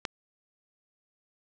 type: click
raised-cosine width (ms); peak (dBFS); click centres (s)
0.2; -12; 0.052
effects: low-pass 7000 Hz 12 dB/octave